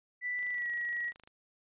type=tone with pitch glide; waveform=sine; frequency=1975.5 to 1912.6 Hz; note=B6 to A#6; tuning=0 to +44 cents; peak=-32 dBFS; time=0.21-1.13 s; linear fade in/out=50 ms; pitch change=-56 cents; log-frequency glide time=0.51-0.69 s
type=click train; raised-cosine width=0.2 ms; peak=-36 dBFS; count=24; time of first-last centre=0.39-1.275 s; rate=26 Hz
effects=resampled to 8000 Hz